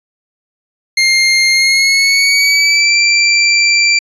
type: tone with pitch glide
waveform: 25% pulse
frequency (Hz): 2120 to 2352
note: C7 to D7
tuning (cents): +22 to +2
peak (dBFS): -4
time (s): 0.97-3.99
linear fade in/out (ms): 5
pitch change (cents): +180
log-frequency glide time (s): 1.51-2.98
effects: resampled to 24000 Hz